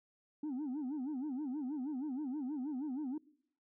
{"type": "tone with vibrato", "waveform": "sine", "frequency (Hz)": 277.2, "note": "C#4", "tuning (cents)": 0, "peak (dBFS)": -34, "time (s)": [0.43, 3.18], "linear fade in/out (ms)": 5, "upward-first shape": "sine", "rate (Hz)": 6.3, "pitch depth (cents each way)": 200, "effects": ["noise-tail reverb RT60 0.7 s tail -23 dB re dry", "tanh soft clip ceiling -35 dBFS"]}